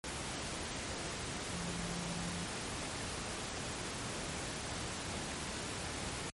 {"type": "tone in noise", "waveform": "sine", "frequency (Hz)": 173.1, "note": "F3", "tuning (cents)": -15, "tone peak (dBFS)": -41, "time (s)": [1.53, 2.45], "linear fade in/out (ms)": 0, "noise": "pink", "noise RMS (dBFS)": -40, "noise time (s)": [0.04, 6.3], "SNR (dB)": -4, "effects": ["high-pass 60 Hz 12 dB/octave", "MP3 48 kbps"]}